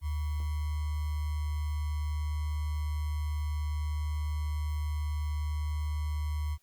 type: tone with sample-and-hold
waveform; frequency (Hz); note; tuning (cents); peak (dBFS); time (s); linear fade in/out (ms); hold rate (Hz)
sine; 75.3; D2; +44; -29; 0.01-6.58; 50; 1050
effects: white hiss -71 dBFS RMS until 6.62 s + Opus 32 kbps